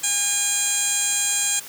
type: tone with band-pass filter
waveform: 15% pulse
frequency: 812 Hz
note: G#5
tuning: 39 cents flat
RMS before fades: -22 dBFS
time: 0.03-1.6 s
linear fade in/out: 10 ms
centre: 7200 Hz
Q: 2.9
effects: white hiss -39 dBFS RMS until 1.68 s + high-pass 80 Hz 12 dB/octave